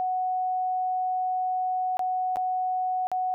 sine tone with dropouts, 740 Hz, F#5, in tune, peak -24 dBFS, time 0-3.34 s, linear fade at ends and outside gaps 0 ms, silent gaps 1.97-1.993 / 2.359-2.369 / 3.07-3.116 s, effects none

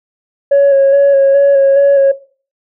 sine tone with vibrato, 554.4 Hz, C#5, in tune, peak -3 dBFS, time 0.51-2.12 s, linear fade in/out 10 ms, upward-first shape square, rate 2.4 Hz, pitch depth 20 cents each way, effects noise-tail reverb RT60 0.4 s tail -18 dB re dry + tanh soft clip ceiling -3 dBFS

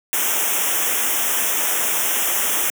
white band-stop noise, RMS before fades -20 dBFS, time 0.13-2.7 s, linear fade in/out 0 ms, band 3500 to 5500 Hz, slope 96 dB/octave, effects high-pass 300 Hz 12 dB/octave

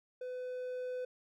triangle tone with level ramp, 503 Hz, B4, 32 cents sharp, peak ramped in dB -37 to -34 dBFS, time 0.21-1.05 s, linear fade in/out 5 ms, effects none

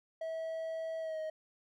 triangle tone with pitch glide, 648 to 628.5 Hz, E5 to D#5, -30 to +17 cents, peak -34 dBFS, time 0.21-1.3 s, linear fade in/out 5 ms, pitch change -53 cents, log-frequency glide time 1-1.19 s, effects none

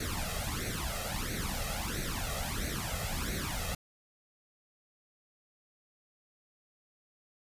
pink noise with flanger, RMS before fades -35 dBFS, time 0-3.75 s, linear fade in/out 5 ms, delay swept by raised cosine 0.48 to 1.58 ms, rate 1.5 Hz, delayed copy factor +0.8, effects resampled to 32000 Hz

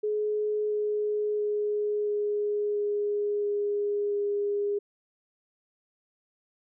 sine tone with pitch steps, 422.6 / 420.2 / 417.7 / 415.3 / 412.9 / 410.6 / 408.2 Hz, G#4 / G#4 / G#4 / G#4 / G#4 / G#4 / G#4, +30 / +20 / +10 / 0 / -10 / -20 / -30 cents, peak -25 dBFS, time 0.03-4.79 s, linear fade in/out 10 ms, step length 680 ms, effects none

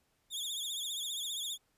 sawtooth tone with vibrato, 3488 Hz, A7, 16 cents flat, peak -33 dBFS, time 0.3-1.58 s, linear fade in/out 50 ms, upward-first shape triangle, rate 15 Hz, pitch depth 130 cents each way, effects pink hiss -75 dBFS RMS until 1.77 s + resampled to 32000 Hz

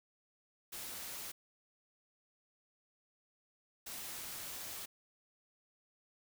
white noise bursts at uneven times, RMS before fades -45 dBFS, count 2, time 0.72-1.32 / 3.86-4.86 s, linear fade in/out 10 ms, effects none

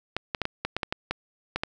clicks, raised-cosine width 0.3 ms, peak -11 dBFS, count 11, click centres 0.166 / 0.348 / 0.417 / 0.454 / 0.65 / 0.766 / 0.832 / 0.925 / 1.11 / 1.56 / 1.635 s, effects none

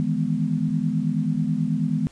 sine chord, E major seventh, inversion third, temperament equal, 155.56 / 164.81 / 207.7 / 246.9 Hz, D#3 / E3 / G#3 / B3, 0 / 0 / 0 / 0 cents, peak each -26 dBFS, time 0-2.07 s, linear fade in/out 0 ms, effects pink hiss -53 dBFS RMS until 2.11 s + resampled to 22050 Hz

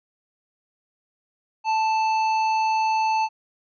triangle tone with tanh clipping, 880 Hz, A5, in tune, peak -21 dBFS, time 1.64-3.29 s, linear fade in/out 50 ms, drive 16 dB, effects resampled to 16000 Hz

